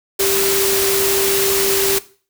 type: tone in noise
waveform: sine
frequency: 392 Hz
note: G4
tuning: in tune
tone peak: -18 dBFS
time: 0.19-1.99 s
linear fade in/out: 10 ms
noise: white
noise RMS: -18 dBFS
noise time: 0.19-1.99 s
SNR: -3 dB
effects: noise-tail reverb RT60 0.4 s tail -18 dB re dry

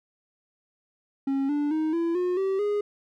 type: tone with pitch steps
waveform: triangle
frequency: 272.6 / 292.2 / 313.1 / 335.6 / 359.7 / 385.5 / 413.2 Hz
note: C#4 / D4 / D#4 / E4 / F#4 / G4 / G#4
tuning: -29 / -9 / +11 / +31 / -49 / -29 / -9 cents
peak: -21 dBFS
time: 1.27-2.81 s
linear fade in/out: 5 ms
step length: 220 ms
effects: none

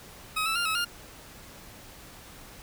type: tone with pitch steps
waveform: 20% pulse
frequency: 1268 / 1317 / 1398 / 1292 / 1407 Hz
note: D#6 / E6 / F6 / E6 / F6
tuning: +32 / -2 / +1 / -35 / +12 cents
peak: -21 dBFS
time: 0.36-0.85 s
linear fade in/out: 10 ms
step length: 98 ms
effects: pink hiss -48 dBFS RMS until 2.62 s

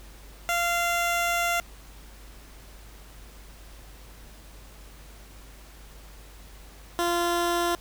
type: tone pair in turn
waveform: 15% pulse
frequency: 691 / 345.5 Hz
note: F5 / F4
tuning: -19 / -19 cents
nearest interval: octave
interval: 1200 cents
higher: first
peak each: -17 dBFS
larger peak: neither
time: 0.49-1.6 / 6.99-7.75 s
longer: first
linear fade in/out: 0 ms
effects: added 50 Hz sine -46 dBFS peak until 7.8 s + pink hiss -51 dBFS RMS until 7.8 s

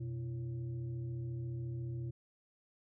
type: tone with frequency modulation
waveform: sine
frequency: 124.1 Hz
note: B2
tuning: 9 cents sharp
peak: -37 dBFS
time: 0-2.11 s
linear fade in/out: 10 ms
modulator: 214 Hz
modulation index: 0.54
effects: none

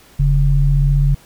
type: tone pair together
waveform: sine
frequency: 41.74 / 140.4 Hz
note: E1 / C#3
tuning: +22 / +22 cents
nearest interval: octave + major sixth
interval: 2100 cents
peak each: -13 dBFS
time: 0.19-1.15 s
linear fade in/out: 10 ms
effects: pink hiss -47 dBFS RMS until 1.25 s

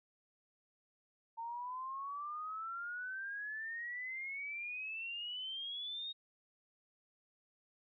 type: exponential sweep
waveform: sine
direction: up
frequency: 907 to 3752 Hz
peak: -40 dBFS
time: 1.37-6.13 s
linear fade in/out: 20 ms
effects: none

